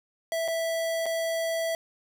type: tone with dropouts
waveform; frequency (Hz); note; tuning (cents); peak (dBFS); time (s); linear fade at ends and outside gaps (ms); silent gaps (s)
square; 658; E5; -3; -27; 0.32-1.75; 1; 0.479-0.483 / 1.058-1.063
effects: none